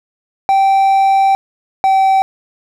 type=tone pair in turn; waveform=triangle; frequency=779 / 770.9 Hz; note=G5 / G5; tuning=-11 / -29 cents; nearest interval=unison; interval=18 cents; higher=first; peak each=-6 dBFS; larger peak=neither; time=0.49-1.35 / 1.84-2.22 s; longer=first; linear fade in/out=0 ms; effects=none